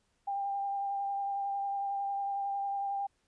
sine tone with vibrato, 796 Hz, G5, 26 cents sharp, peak -31 dBFS, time 0.27-3.07 s, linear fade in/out 10 ms, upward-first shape sine, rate 11 Hz, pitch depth 15 cents each way, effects pink hiss -75 dBFS RMS until 3.27 s + resampled to 22050 Hz

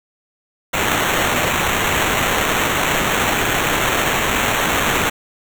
violet noise with sample-and-hold, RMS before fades -18 dBFS, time 0.73-5.1 s, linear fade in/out 10 ms, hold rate 4900 Hz, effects none

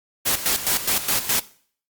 white noise with tremolo, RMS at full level -20 dBFS, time 0.25-1.41 s, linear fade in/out 20 ms, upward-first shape square, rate 4.8 Hz, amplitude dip 70%, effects noise-tail reverb RT60 0.5 s tail -19 dB re dry + Opus 48 kbps

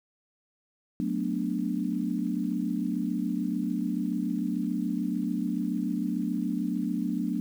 sine chord, B minor seventh, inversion second, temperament equal, 185 / 220 / 246.9 / 293.7 Hz, F#3 / A3 / B3 / D4, 0 / 0 / 0 / 0 cents, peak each -32 dBFS, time 1-7.4 s, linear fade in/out 0 ms, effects 9-bit

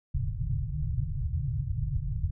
white low-pass noise, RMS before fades -30 dBFS, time 0.14-2.31 s, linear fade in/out 10 ms, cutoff 150 Hz, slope 96 dB/octave, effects none

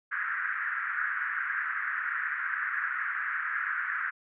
pink band-pass noise, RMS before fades -32 dBFS, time 0.11-4.11 s, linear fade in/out 20 ms, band 1400 to 1800 Hz, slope 48 dB/octave, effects none

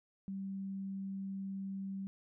sine tone, 194.2 Hz, G3, 16 cents flat, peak -38 dBFS, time 0.28-2.07 s, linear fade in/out 0 ms, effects none

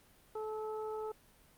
harmonic tone, 433.1 Hz, A4, 27 cents flat, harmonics 1 / 2 / 3, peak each -38 / -44 / -49 dBFS, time 0.35-1.12 s, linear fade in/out 5 ms, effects pink hiss -64 dBFS RMS until 1.57 s + Opus 32 kbps

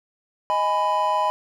triangle chord, G# minor, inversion second, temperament just, 623 / 830.6 / 996.7 Hz, D#5 / G#5 / B5, +2 / 0 / +16 cents, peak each -24 / -23 / -19 dBFS, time 0.5-1.3 s, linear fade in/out 0 ms, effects none

